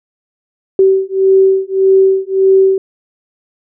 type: beating tone pair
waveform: sine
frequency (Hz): 383.1 / 384.8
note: G4 / G4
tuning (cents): -40 / -32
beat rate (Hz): 1.7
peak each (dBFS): -10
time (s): 0.79-2.78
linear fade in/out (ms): 2
effects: none